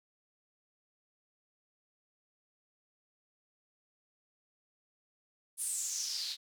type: noise with band-pass filter sweep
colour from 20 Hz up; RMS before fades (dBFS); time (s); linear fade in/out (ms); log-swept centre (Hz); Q
white; -37; 5.57-6.37; 50; 10000 to 3800; 5.8
effects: none